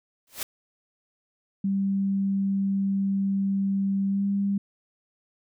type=noise with exponential growth; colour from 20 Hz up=white; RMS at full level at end=-27 dBFS; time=0.27-0.43 s; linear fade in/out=2 ms; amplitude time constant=33 ms
type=tone with pitch glide; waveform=sine; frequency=196 to 199.08 Hz; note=G3 to G3; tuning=0 to +27 cents; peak=-22 dBFS; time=1.64-4.58 s; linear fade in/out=5 ms; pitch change=+27 cents; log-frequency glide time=4.08-4.24 s
effects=none